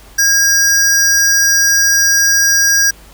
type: tone pair together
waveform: square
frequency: 1618 / 5766 Hz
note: G#6 / F#8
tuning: -46 / -46 cents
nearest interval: octave + minor seventh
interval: 2200 cents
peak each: -12 dBFS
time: 0.18-2.91 s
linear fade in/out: 10 ms
effects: added 50 Hz sine -40 dBFS peak until 3.13 s + pink hiss -42 dBFS RMS until 3.13 s